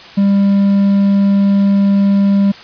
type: tone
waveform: triangle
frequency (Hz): 198.8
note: G3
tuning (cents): +25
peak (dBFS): -6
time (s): 0.17-2.52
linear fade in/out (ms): 10
effects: white hiss -35 dBFS RMS until 2.63 s + resampled to 11025 Hz